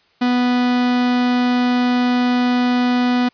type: tone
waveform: 45% pulse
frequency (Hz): 246.9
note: B3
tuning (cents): 0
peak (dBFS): -14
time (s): 0.21-3.29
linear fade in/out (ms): 10
effects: white hiss -57 dBFS RMS until 3.33 s + resampled to 11025 Hz